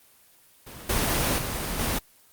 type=noise with level steps; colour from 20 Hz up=pink; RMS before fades=-42 / -24 / -30 / -26 dBFS; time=0.66-1.99 s; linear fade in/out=10 ms; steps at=0.89 / 1.38 / 1.79 s; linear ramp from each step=5 ms; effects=white hiss -57 dBFS RMS until 2.32 s + Opus 24 kbps